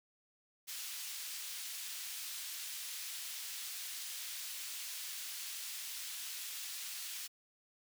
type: high-pass noise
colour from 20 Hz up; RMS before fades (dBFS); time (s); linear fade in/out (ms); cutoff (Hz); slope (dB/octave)
pink; -44; 0.67-7.28; 20; 3100; 12
effects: none